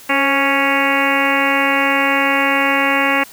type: harmonic tone with a mistuned harmonic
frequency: 277.2 Hz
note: C#4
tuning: in tune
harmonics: 1 / 2 / 3 / 4 / 5 / 6 / 7 / 8 / 9 / 10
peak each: -21 / -22 / -22 / -21 / -25 / -23 / -21 / -20 / -25 / -23 dBFS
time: 0.09-3.24 s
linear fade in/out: 10 ms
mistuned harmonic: 2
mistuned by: -36 cents
effects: white hiss -40 dBFS RMS until 3.32 s